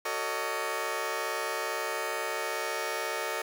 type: chord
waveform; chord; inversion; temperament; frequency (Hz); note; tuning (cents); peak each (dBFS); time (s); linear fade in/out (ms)
15% pulse; D# half-diminished seventh; first; just; 373.4 / 448 / 560 / 622.3; F#4 / A4 / C#5 / D#5; +16 / +31 / +18 / 0; -33 / -29 / -31 / -29; 0.05-3.42; 5
effects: 9-bit